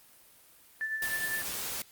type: tone with tremolo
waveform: sine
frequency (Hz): 1760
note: A6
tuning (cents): 0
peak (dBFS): -29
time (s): 0.81-1.42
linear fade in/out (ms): 0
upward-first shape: sine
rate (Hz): 9.8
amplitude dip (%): 50
type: noise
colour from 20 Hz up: white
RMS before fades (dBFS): -36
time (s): 1.02-1.82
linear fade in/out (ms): 2
effects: white hiss -58 dBFS RMS until 1.91 s + Opus 32 kbps